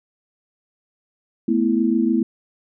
sine chord, A suspended second, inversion none, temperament equal, 220 / 246.9 / 329.6 Hz, A3 / B3 / E4, 0 / 0 / 0 cents, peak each -20 dBFS, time 1.48-2.23 s, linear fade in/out 5 ms, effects none

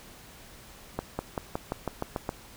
accelerating click train, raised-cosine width 1 ms, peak -15 dBFS, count 9, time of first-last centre 0.99-2.291 s, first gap 200 ms, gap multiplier 0.94, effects pink hiss -50 dBFS RMS until 2.56 s

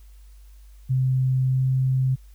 sine tone with pitch glide, 130 to 130.83 Hz, C3 to C3, -11 to 0 cents, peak -18 dBFS, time 0.89-2.16 s, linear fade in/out 20 ms, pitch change +11 cents, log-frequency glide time 1.48-1.62 s, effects added 50 Hz sine -44 dBFS peak until 2.34 s + white hiss -62 dBFS RMS until 2.34 s

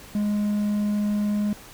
triangle tone, 207.7 Hz, G#3, in tune, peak -19 dBFS, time 0.15-1.53 s, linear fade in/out 2 ms, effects pink hiss -45 dBFS RMS until 1.73 s

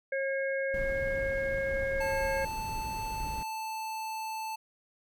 harmonic tone, 542 Hz, C#5, 39 cents flat, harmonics 1 / 3 / 4, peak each -30 / -35 / -39 dBFS, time 0.12-2.45 s, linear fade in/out 5 ms
brown noise, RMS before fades -39 dBFS, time 0.74-3.43 s, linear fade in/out 2 ms
square tone, 880 Hz, A5, in tune, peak -35 dBFS, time 2-4.56 s, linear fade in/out 10 ms
effects none

